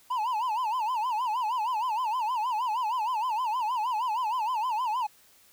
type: tone with vibrato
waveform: triangle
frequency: 932.3 Hz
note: A#5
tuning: in tune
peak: -24 dBFS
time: 0.1-5.07 s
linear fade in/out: 10 ms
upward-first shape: sine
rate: 6.4 Hz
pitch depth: 180 cents each way
effects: white hiss -59 dBFS RMS until 5.52 s